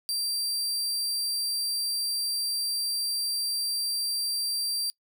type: tone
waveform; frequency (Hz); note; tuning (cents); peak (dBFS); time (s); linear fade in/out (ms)
sawtooth; 4707; D8; +3; -24; 0.09-4.9; 0
effects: noise-tail reverb RT60 0.1 s tail -23 dB re dry